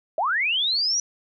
sine linear sweep, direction up, 587.3 to 5920 Hz, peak -20 dBFS, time 0.18-1 s, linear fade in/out 2 ms, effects none

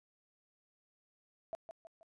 sine tone with echo, 660 Hz, E5, 2 cents sharp, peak -37 dBFS, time 1.53-1.55 s, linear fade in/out 0 ms, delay 160 ms, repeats 3, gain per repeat -7 dB, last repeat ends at 2.03 s, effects resampled to 24000 Hz

